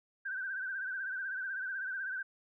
sine tone with vibrato, 1547 Hz, G6, 23 cents flat, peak -35 dBFS, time 0.25-2.23 s, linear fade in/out 10 ms, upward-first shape triangle, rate 16 Hz, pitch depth 87 cents each way, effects none

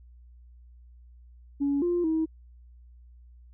sine tone with pitch steps, 282.2 / 349.6 / 319.5 Hz, C#4 / F4 / D#4, +31 / +2 / +46 cents, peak -22 dBFS, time 1.6-2.26 s, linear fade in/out 20 ms, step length 220 ms, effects tanh soft clip ceiling -19 dBFS + added 60 Hz sine -49 dBFS peak until 3.53 s

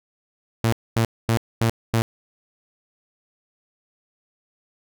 sawtooth tone bursts, 114.2 Hz, A#2, 35 cents flat, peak -13 dBFS, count 5, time 0.64-2.02 s, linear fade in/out 0 ms, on 84 ms, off 240 ms, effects none

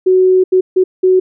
sine tone bursts at uneven times, 371.8 Hz, F#4, 8 cents sharp, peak -6 dBFS, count 4, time 0.06-0.44 / 0.52-0.61 / 0.76-0.84 / 1.03-1.2 s, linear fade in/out 10 ms, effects none

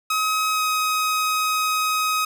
sawtooth tone with pitch glide, 1271 to 1262.2 Hz, D#6 to D#6, +36 to +24 cents, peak -16 dBFS, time 0.1-2.25 s, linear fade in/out 5 ms, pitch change -12 cents, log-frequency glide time 0.52-0.61 s, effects none

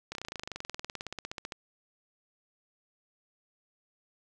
slowing click train, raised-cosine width 0.2 ms, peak -20 dBFS, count 30, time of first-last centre 0.12-1.522 s, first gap 31 ms, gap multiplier 1.03, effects none

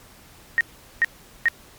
sine tone bursts, 1864.7 Hz, A#6, in tune, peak -14 dBFS, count 3, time 0.58-1.484 s, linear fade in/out 0 ms, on 28 ms, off 410 ms, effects pink hiss -49 dBFS RMS until 1.78 s + MP3 96 kbps

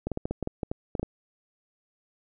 clicks, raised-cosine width 2 ms, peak -16 dBFS, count 12, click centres 0.07 / 0.117 / 0.174 / 0.255 / 0.31 / 0.427 / 0.474 / 0.632 / 0.715 / 0.952 / 0.996 / 1.03 s, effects none

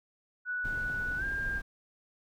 sine tone with pitch glide, 1477 to 1601.4 Hz, F#6 to G6, -3 to +37 cents, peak -31 dBFS, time 0.45-1.62 s, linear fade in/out 50 ms, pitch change +140 cents, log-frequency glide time 1.17-1.24 s
brown noise, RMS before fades -40 dBFS, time 0.64-1.62 s, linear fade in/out 10 ms
effects none

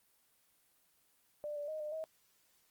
sine tone with pitch steps, 594 / 583 / 623 / 603 / 636 Hz, D5 / D5 / D#5 / D5 / D#5, +20 / -13 / +2 / +46 / +38 cents, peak -38 dBFS, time 1.44-2.04 s, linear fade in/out 0 ms, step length 120 ms, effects white hiss -72 dBFS RMS until 2.7 s + Opus 24 kbps

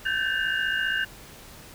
sine tone cluster, 1533 / 1588 / 1755 / 2834 Hz, G6 / G6 / A6 / F7, -39 / +22 / -5 / +25 cents, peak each -27 / -29 / -31 / -31 dBFS, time 0.05-1.05 s, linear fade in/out 10 ms, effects pink hiss -46 dBFS RMS until 1.74 s

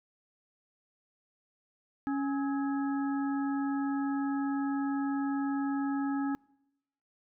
harmonic tone with a mistuned harmonic, 277.2 Hz, C#4, in tune, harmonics 1 / 3 / 5 / 6, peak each -29 / -39 / -43 / -45 dBFS, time 2.07-6.35 s, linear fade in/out 0 ms, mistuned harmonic 5, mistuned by -130 cents, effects noise-tail reverb RT60 0.9 s tail -26 dB re dry

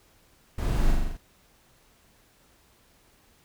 brown noise with echo, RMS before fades -26 dBFS, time 0.58-0.92 s, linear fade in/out 5 ms, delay 42 ms, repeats 6, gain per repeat -2 dB, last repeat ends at 1.172 s, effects pink hiss -61 dBFS RMS until 3.44 s

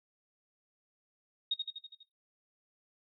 sine tone with echo, 3729 Hz, A#7, in tune, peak -27 dBFS, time 1.51-1.54 s, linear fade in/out 5 ms, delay 82 ms, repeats 6, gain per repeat -4 dB, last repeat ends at 2.032 s, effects noise-tail reverb RT60 0.2 s tail -19 dB re dry

